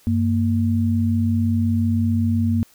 sine tone pair together, 95.7 / 231.4 Hz, G2 / A#3, -41 / -13 cents, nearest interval octave + minor third, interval 1528 cents, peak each -19 dBFS, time 0.07-2.63 s, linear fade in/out 0 ms, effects white hiss -54 dBFS RMS until 2.74 s

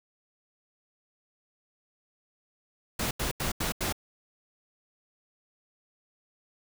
pink noise bursts, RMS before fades -30 dBFS, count 5, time 2.99-3.926 s, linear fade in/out 5 ms, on 120 ms, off 84 ms, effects none

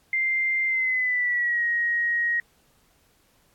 sine tone with pitch glide, 2093 to 1886.3 Hz, C7 to A#6, 0 to +20 cents, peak -21 dBFS, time 0.13-2.4 s, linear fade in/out 2 ms, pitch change -180 cents, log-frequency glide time 0.66-1.64 s, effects pink hiss -63 dBFS RMS until 3.54 s + AAC 64 kbps

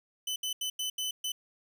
sawtooth tone bursts at uneven times, 3020 Hz, F#7, 35 cents sharp, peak -28 dBFS, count 6, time 0.27-0.36 / 0.43-0.53 / 0.61-0.7 / 0.79-0.9 / 0.98-1.11 / 1.24-1.32 s, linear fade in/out 5 ms, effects none

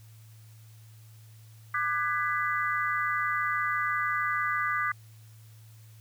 sine chord, G# half-diminished seventh, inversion second, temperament just, 1196.1 / 1495.1 / 1661.2 / 1993.5 Hz, D6 / F#6 / G#6 / B6, +31 / +18 / 0 / +16 cents, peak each -29 / -33 / -34 / -32 dBFS, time 1.74-4.92 s, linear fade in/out 5 ms, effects added 110 Hz sine -49 dBFS peak until 6 s + white hiss -61 dBFS RMS until 6 s

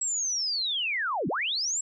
sine linear two-way sweep, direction down then up, 7780 to 138.59 to 7780 Hz, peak -26 dBFS, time 0.01-1.81 s, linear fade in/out 5 ms, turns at 1.28 s, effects none

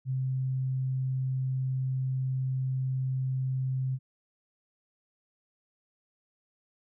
sine tone, 130.81 Hz, C3, in tune, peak -27 dBFS, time 0.05-3.99 s, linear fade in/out 50 ms, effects none

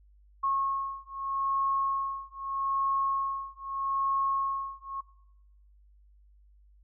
sine beating tone pair, 1090 / 1090.8 Hz, C#6 / C#6, -29 / -28 cents, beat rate 0.8 Hz, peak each -31 dBFS, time 0.43-5.01 s, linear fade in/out 10 ms, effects noise-tail reverb RT60 0.8 s tail -19 dB re dry + added 50 Hz sine -56 dBFS peak until 6.83 s

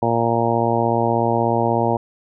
harmonic tone, 116.54 Hz, A#2, in tune, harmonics 1 / 2 / 3 / 4 / 5 / 6 / 7 / 8, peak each -24 / -24 / -24 / -24 / -24 / -24 / -24 / -24 dBFS, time 0.02-1.97 s, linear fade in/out 5 ms, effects none

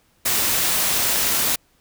white noise, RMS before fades -20 dBFS, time 0.25-1.56 s, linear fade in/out 10 ms, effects pink hiss -61 dBFS RMS until 1.8 s

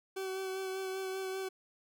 40% pulse tone with vibrato, 380.4 Hz, F#4, 48 cents sharp, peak -35 dBFS, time 0.16-1.49 s, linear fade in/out 10 ms, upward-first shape sine, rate 5.1 Hz, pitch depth 17 cents each way, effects none

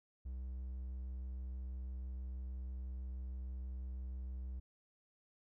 triangle tone with vibrato, 63.6 Hz, C2, 48 cents flat, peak -39 dBFS, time 0.25-4.6 s, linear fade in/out 10 ms, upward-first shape triangle, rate 6.2 Hz, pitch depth 10 cents each way, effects none

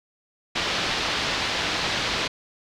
white low-pass noise, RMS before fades -26 dBFS, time 0.55-2.28 s, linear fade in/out 10 ms, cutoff 4500 Hz, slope 24 dB/octave, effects none

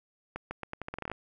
accelerating click train, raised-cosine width 0.5 ms, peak -21 dBFS, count 13, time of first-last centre 0.36-1.116 s, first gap 150 ms, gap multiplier 0.82, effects none

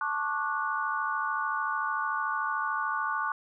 sine chord, D major seventh, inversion second, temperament just, 881 / 1101.2 / 1174.7 / 1468.3 Hz, A5 / C#6 / D6 / F#6, +2 / -12 / 0 / -14 cents, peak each -35 / -33 / -33 / -32 dBFS, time 0.01-3.32 s, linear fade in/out 2 ms, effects none

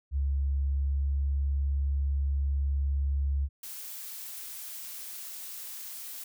sine tone with pitch glide, 69.2 to 69.6 Hz, C#2 to C#2, -2 to +8 cents, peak -25 dBFS, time 0.11-3.49 s, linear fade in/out 50 ms, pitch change +10 cents, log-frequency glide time 0.73-1.08 s
blue noise, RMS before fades -41 dBFS, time 3.63-6.24 s, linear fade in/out 5 ms
effects none

